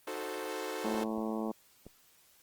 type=chord; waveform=sawtooth; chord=D# diminished seventh; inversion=none; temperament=equal; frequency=311.1 / 370 / 440 / 523.3 Hz; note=D#4 / F#4 / A4 / C5; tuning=0 / 0 / 0 / 0 cents; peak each=-40 / -38 / -36 / -38 dBFS; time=0.07-1.04 s; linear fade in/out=5 ms
type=harmonic tone; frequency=110 Hz; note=A2; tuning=in tune; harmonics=2 / 3 / 4 / 5 / 6 / 7 / 8 / 9 / 10; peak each=-35 / -39 / -41 / -43 / -45 / -46 / -47 / -48 / -49 dBFS; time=0.84-1.52 s; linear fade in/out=10 ms
type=clicks; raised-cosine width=2 ms; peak=-34 dBFS; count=3; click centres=0.944 / 1.18 / 1.866 s
effects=white hiss -64 dBFS RMS until 2.42 s + Opus 24 kbps